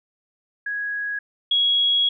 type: tone pair in turn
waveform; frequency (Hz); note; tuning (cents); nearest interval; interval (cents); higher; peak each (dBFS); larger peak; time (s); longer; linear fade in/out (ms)
sine; 1661.2 / 3322; G#6 / G#7; 0 / 0; octave; 1200; second; -24 / -16; second; 0.66-1.19 / 1.51-2.09; second; 5
effects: none